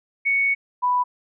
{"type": "tone pair in turn", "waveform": "sine", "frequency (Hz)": [2222, 989.8], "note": ["C#7", "B5"], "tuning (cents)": [4, 4], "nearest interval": "octave + major second", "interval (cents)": 1400, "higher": "first", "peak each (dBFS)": [-17, -17], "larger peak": "neither", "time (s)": [[0.25, 0.55], [0.82, 1.04]], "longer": "first", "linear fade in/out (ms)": 20, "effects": []}